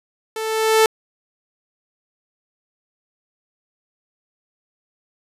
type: tone with level ramp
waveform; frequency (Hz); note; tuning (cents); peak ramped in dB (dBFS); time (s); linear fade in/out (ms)
sawtooth; 440.7; A4; +3; -21 to -6; 0.36-0.86; 2
effects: resampled to 32000 Hz